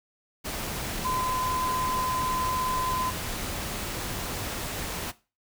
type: tone in noise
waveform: sine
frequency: 1021 Hz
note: C6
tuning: 43 cents flat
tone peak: -26 dBFS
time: 1.04-3.11 s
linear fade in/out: 20 ms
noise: pink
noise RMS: -33 dBFS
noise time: 0.44-5.12 s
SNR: +4 dB
effects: noise-tail reverb RT60 0.3 s tail -17 dB re dry